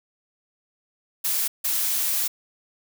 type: noise bursts at uneven times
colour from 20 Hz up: blue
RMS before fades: -24 dBFS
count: 2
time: 1.24-1.48 / 1.64-2.28 s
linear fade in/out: 10 ms
effects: none